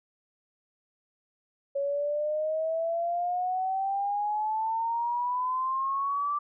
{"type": "exponential sweep", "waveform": "sine", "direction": "up", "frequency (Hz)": [554.4, 1174.7], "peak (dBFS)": -26, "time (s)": [1.75, 6.39], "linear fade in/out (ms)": 10, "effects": []}